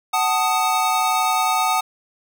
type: chord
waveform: square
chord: D# diminished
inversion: first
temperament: equal with one note detuned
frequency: 748.6 / 880 / 1244.5 Hz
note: F#5 / A5 / D#6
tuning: +20 / 0 / 0 cents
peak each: -22 / -23 / -22 dBFS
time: 0.13-1.81 s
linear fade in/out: 10 ms
effects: none